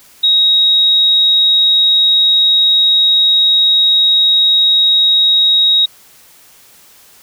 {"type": "tone", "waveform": "sine", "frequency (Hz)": 3788, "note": "A#7", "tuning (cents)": 27, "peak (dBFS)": -7, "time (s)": [0.23, 5.86], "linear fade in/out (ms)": 10, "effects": ["white hiss -44 dBFS RMS until 7.22 s"]}